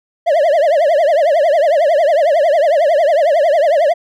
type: tone with vibrato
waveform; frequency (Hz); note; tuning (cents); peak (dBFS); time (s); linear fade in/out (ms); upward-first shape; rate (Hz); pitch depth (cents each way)
triangle; 620; D#5; -6; -7; 0.26-3.94; 20; triangle; 11; 240
effects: none